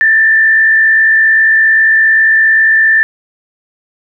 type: tone with frequency modulation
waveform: sine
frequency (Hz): 1775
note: A6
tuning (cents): +15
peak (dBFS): -5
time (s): 0.01-3.03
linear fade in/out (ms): 0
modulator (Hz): 57.5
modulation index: 0.51
effects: none